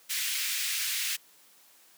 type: high-pass noise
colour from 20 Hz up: pink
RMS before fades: -31 dBFS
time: 0.09-1.17 s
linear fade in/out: 20 ms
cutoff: 2000 Hz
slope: 24 dB/octave
effects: white hiss -59 dBFS RMS until 1.97 s + high-pass 200 Hz 12 dB/octave